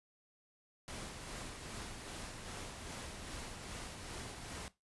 pink noise with tremolo, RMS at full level -45 dBFS, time 0.88-4.68 s, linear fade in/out 0 ms, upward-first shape sine, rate 2.5 Hz, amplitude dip 35%, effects noise-tail reverb RT60 0.2 s tail -17 dB re dry + resampled to 24000 Hz

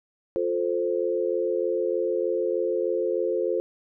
sine chord, F major, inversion none, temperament equal with one note detuned, 353.5 / 440 / 523.3 Hz, F4 / A4 / C5, +21 / 0 / 0 cents, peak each -27 dBFS, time 0.36-3.6 s, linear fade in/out 0 ms, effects none

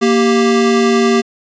square tone pair together, 233.1 / 392 Hz, A#3 / G4, 0 / 0 cents, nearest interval major sixth, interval 900 cents, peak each -13 dBFS, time 0.01-1.22 s, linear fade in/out 20 ms, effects resampled to 16000 Hz

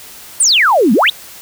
sine exponential two-way sweep, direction down then up, 9770 to 196 to 4061 Hz, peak -7 dBFS, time 0.4-1.1 s, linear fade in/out 5 ms, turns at 0.93 s, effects white hiss -35 dBFS RMS until 1.41 s

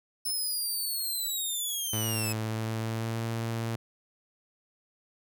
10% pulse linear sweep, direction down, 5274 to 2553 Hz, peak -23 dBFS, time 0.25-2.33 s, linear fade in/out 10 ms
sawtooth tone with pitch glide, 110 to 114.47 Hz, A2 to A#2, 0 to -31 cents, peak -26 dBFS, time 1.93-3.76 s, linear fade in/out 5 ms, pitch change +69 cents, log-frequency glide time 2.39-3.26 s
effects none

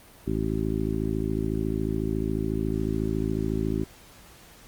harmonic tone, 54 Hz, A1, 32 cents flat, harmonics 1 / 2 / 3 / 4 / 5 / 6 / 7, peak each -32 / -32 / -32 / -32 / -32 / -32 / -32 dBFS, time 0.26-3.85 s, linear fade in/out 20 ms, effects pink hiss -51 dBFS RMS until 4.67 s + Opus 32 kbps

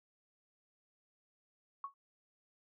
sine tone with exponential decay, 1108.7 Hz, C#6, in tune, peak -35 dBFS, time 1.84-1.94 s, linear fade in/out 2 ms, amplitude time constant 21 ms, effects none

